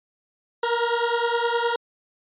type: beating tone pair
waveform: 20% pulse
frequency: 466.2 / 475.9 Hz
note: A#4 / A#4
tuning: 0 / +36 cents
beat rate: 9.7 Hz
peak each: -19 dBFS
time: 0.63-1.76 s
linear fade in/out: 5 ms
effects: resampled to 8000 Hz